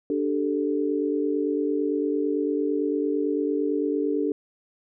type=chord; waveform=sine; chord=D suspended fourth; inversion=none; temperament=just; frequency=293.7 / 391.6 / 440.5 Hz; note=D4 / G4 / A4; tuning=0 / -2 / +2 cents; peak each=-25 / -28 / -27 dBFS; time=0.1-4.32 s; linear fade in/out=2 ms; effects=none